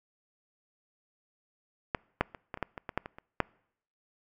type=clicks; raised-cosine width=0.5 ms; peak=-13 / -9 / -27 / -21 / -26 / -15 / -23 / -21 / -13 / -24 / -30 / -9 dBFS; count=12; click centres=1.948 / 2.21 / 2.348 / 2.542 / 2.574 / 2.627 / 2.778 / 2.892 / 2.976 / 3.059 / 3.185 / 3.403 s; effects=noise-tail reverb RT60 0.7 s tail -26 dB re dry